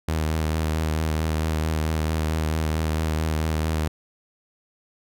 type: tone with vibrato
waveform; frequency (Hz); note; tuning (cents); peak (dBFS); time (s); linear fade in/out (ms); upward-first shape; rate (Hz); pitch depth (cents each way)
sawtooth; 78.7; D#2; +20; -18; 0.08-3.88; 5; triangle; 4.5; 31
effects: none